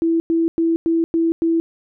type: tone bursts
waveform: sine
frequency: 330.4 Hz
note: E4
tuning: 4 cents sharp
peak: -14 dBFS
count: 6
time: 0.02-1.6 s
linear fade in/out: 0 ms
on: 180 ms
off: 100 ms
effects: none